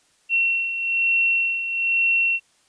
sine beating tone pair, 2720 / 2721.1 Hz, F7 / F7, -46 / -46 cents, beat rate 1.1 Hz, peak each -26 / -19 dBFS, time 0.29-2.4 s, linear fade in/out 50 ms, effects white hiss -61 dBFS RMS until 2.68 s + resampled to 22050 Hz

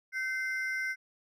triangle ring-modulated tone, 1809 Hz, A6, 48 cents sharp, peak -26 dBFS, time 0.12-0.96 s, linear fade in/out 50 ms, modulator 271 Hz, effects none

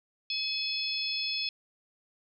harmonic tone with a mistuned harmonic, 850 Hz, G#5, 40 cents sharp, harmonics 3 / 4 / 5 / 6, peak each -36 / -35 / -36 / -34 dBFS, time 0.3-1.49 s, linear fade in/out 2 ms, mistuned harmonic 6, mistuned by +41 cents, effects none

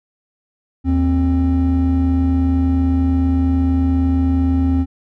triangle tone pair together, 78.9 / 265.4 Hz, D#2 / C4, +25 / +25 cents, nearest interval octave + major sixth, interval 2100 cents, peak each -13 dBFS, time 0.84-4.86 s, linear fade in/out 50 ms, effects tanh soft clip ceiling -5 dBFS

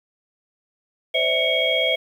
sine tone cluster, 517 / 573 / 648 / 2232 / 3267 Hz, C5 / D5 / E5 / C#7 / G#7, -21 / -43 / -30 / +11 / -29 cents, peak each -25 / -31 / -24 / -23 / -22 dBFS, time 1.14-1.96 s, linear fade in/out 10 ms, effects 8-bit

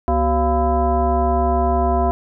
sine tone with frequency modulation, 379.8 Hz, F#4, 45 cents sharp, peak -14 dBFS, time 0.08-2.11 s, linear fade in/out 0 ms, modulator 311 Hz, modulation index 1.8, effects none

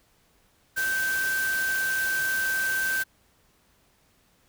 sine tone in noise, 1555 Hz, G6, 14 cents flat, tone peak -24 dBFS, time 0.76-3.04 s, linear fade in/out 20 ms, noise white, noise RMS -34 dBFS, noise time 0.76-3.04 s, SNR +7 dB, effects pink hiss -64 dBFS RMS until 4.48 s

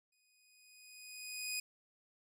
15% pulse tone with exponential growth, 2489 Hz, D#7, in tune, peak -29 dBFS, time 0.12-1.6 s, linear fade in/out 5 ms, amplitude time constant 320 ms, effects none

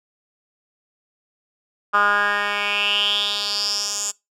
10% pulse tone with band-pass filter sweep, 204.7 Hz, G#3, 25 cents flat, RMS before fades -21 dBFS, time 1.93-4.12 s, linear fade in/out 20 ms, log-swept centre 1300 to 7200 Hz, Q 5.9, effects noise-tail reverb RT60 0.2 s tail -22 dB re dry

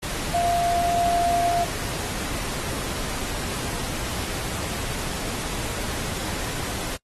sine tone in noise, 694 Hz, F5, 11 cents flat, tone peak -20 dBFS, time 0.33-1.65 s, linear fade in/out 20 ms, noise pink, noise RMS -30 dBFS, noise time 0.02-6.97 s, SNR +7 dB, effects noise-tail reverb RT60 0.1 s tail -24 dB re dry + AAC 32 kbps

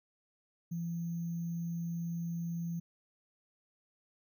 sine tone with sample-and-hold, 169 Hz, E3, 43 cents sharp, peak -34 dBFS, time 0.71-2.8 s, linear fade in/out 10 ms, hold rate 6300 Hz, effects none

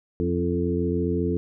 harmonic tone with a mistuned harmonic, 87.5 Hz, F2, 4 cents sharp, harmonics 1 / 2 / 3 / 4 / 5, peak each -28 / -28 / -28 / -28 / -28 dBFS, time 0.2-1.37 s, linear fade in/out 0 ms, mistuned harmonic 4, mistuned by -34 cents, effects none

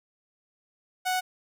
sawtooth tone, 739 Hz, F#5, 2 cents flat, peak -21 dBFS, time 1.05-1.21 s, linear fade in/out 20 ms, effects none

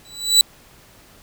30% pulse tone with exponential growth, 3951 Hz, B7, in tune, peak -4 dBFS, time 0.05-0.41 s, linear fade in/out 1 ms, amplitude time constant 77 ms, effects pink hiss -49 dBFS RMS until 1.22 s

